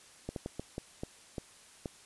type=slowing click train; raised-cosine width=2 ms; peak=-23 dBFS; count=8; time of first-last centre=0.29-1.858 s; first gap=72 ms; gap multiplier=1.37; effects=white hiss -57 dBFS RMS until 2.05 s + resampled to 24000 Hz